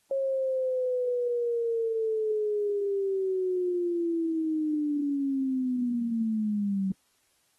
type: linear sweep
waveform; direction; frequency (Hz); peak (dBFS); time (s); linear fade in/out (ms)
sine; down; 545 to 188.6; -25; 0.11-6.92; 2
effects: white hiss -69 dBFS RMS until 7.58 s + AAC 32 kbps